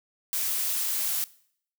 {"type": "noise", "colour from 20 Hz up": "blue", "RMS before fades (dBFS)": -28, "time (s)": [0.33, 1.24], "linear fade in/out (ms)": 0, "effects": ["noise-tail reverb RT60 0.6 s tail -20 dB re dry"]}